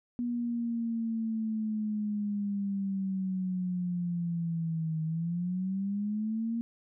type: linear two-way sweep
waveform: sine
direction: down then up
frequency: 242.3 to 157.6 to 233.8 Hz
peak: -29 dBFS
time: 0.19-6.61 s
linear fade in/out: 0 ms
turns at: 5.03 s
effects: none